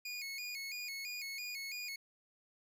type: tone with vibrato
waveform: 25% pulse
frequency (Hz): 2315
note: D7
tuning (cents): -25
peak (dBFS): -37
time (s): 0.05-1.96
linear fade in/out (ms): 5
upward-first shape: square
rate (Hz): 3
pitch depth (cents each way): 94
effects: none